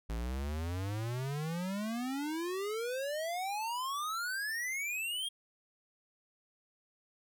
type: exponential sweep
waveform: square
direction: up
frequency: 53.6 to 3278 Hz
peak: -35 dBFS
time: 0.09-5.29 s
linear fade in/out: 10 ms
effects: none